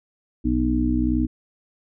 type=harmonic tone with a mistuned harmonic; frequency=61.74 Hz; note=B1; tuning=in tune; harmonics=1 / 2 / 3 / 4 / 5; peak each=-24 / -31 / -34 / -22 / -23 dBFS; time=0.44-1.27 s; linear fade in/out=20 ms; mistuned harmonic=1; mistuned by=-44 cents; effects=none